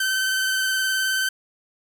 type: tone with vibrato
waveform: sawtooth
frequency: 1537 Hz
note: G6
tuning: 35 cents flat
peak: -17 dBFS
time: 0-1.29 s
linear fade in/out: 5 ms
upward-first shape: square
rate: 19 Hz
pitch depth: 13 cents each way
effects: none